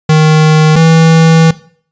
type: tone pair in turn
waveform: square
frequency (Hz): 155.56 / 162.58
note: D#3 / E3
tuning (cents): 0 / -24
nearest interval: minor second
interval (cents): 76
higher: second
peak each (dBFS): -4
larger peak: neither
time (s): 0.09-0.76 / 0.76-1.51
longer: second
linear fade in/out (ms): 5
effects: noise-tail reverb RT60 0.5 s tail -18 dB re dry + resampled to 16000 Hz